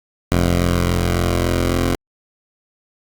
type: tone pair together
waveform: 10% pulse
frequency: 43.58 / 87.31 Hz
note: F1 / F2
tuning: -3 / 0 cents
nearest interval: octave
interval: 1203 cents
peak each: -10 dBFS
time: 0.32-1.95 s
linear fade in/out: 0 ms
effects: Opus 48 kbps